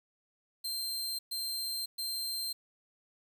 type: tone bursts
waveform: sawtooth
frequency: 4153 Hz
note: C8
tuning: 14 cents flat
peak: -31 dBFS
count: 3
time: 0.64-2.53 s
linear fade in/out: 10 ms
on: 550 ms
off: 120 ms
effects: 10-bit